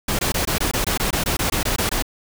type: noise bursts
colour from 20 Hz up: pink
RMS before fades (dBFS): -21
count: 15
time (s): 0.08-2.024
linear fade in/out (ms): 5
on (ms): 110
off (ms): 21
effects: none